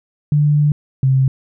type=tone pair in turn; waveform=sine; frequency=147.9 / 132.83 Hz; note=D3 / C3; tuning=+13 / +26 cents; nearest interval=major second; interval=187 cents; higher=first; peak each=-10 dBFS; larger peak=neither; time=0.32-0.72 / 1.03-1.28 s; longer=first; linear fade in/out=2 ms; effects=none